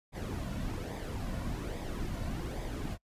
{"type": "noise with flanger", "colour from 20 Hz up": "brown", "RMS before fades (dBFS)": -37, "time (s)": [0.12, 2.98], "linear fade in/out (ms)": 50, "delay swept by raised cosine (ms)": [0.7, 2.5], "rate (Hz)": 1.2, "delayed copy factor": -0.55, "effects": ["noise-tail reverb RT60 0.1 s tail -26 dB re dry", "resampled to 32000 Hz"]}